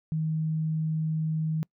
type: tone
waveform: sine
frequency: 157.8 Hz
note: D#3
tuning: 25 cents sharp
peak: -25 dBFS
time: 0.12-1.63 s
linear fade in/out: 0 ms
effects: noise-tail reverb RT60 0.1 s tail -26 dB re dry